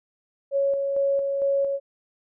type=tone with tremolo; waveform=sine; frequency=554.4 Hz; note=C#5; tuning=in tune; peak=-19 dBFS; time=0.51-1.8 s; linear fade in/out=50 ms; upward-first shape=square; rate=2.2 Hz; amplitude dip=35%; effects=none